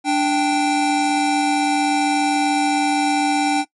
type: tone pair together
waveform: square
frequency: 293.2 / 784 Hz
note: D4 / G5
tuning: -3 / 0 cents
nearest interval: octave + perfect fourth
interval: 1703 cents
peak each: -19 dBFS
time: 0.04-3.65 s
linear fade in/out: 50 ms
effects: noise-tail reverb RT60 0.1 s tail -20 dB re dry + MP3 48 kbps